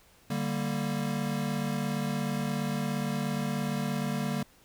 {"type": "chord", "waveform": "square", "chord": "G minor", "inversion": "second", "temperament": "equal", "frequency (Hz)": [146.83, 196, 233.1], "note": ["D3", "G3", "Bb3"], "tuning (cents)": [0, 0, 0], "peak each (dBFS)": -34, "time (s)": [0.3, 4.43], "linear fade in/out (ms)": 5, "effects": ["pink hiss -60 dBFS RMS until 4.64 s"]}